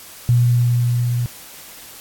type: tone with level ramp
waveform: sine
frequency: 121.2 Hz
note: B2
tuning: 32 cents flat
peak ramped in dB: -10 to -17 dBFS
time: 0.29-1.26 s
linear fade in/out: 0 ms
effects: white hiss -39 dBFS RMS until 2 s + AAC 64 kbps